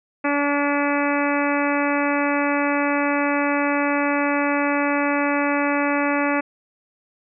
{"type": "harmonic tone", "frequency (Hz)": 287, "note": "D4", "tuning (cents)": -40, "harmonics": [1, 2, 3, 4, 5, 6, 7, 8, 9], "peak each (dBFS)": [-22, -25, -27, -28, -29, -30, -30, -31, -32], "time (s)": [0.24, 6.41], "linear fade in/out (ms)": 10, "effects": []}